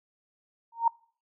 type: tone with exponential growth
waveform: sine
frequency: 924 Hz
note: A#5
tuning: 16 cents flat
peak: -16 dBFS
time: 0.72-0.88 s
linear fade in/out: 5 ms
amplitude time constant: 33 ms
effects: noise-tail reverb RT60 0.5 s tail -26 dB re dry